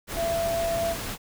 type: tone in noise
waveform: sine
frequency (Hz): 671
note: E5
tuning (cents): +31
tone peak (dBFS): -24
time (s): 0.15-0.96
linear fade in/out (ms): 50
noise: pink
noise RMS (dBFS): -33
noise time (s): 0.07-1.18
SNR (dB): +6
effects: none